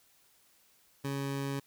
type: tone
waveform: 20% pulse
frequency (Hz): 138.59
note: C#3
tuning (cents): 0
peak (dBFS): -28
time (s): 1.04-1.6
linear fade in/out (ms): 10
effects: white hiss -66 dBFS RMS until 1.66 s